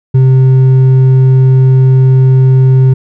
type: tone with hard clipping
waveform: sine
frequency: 130.81 Hz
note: C3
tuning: in tune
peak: -4 dBFS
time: 0.14-2.94 s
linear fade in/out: 10 ms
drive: 4 dB
effects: none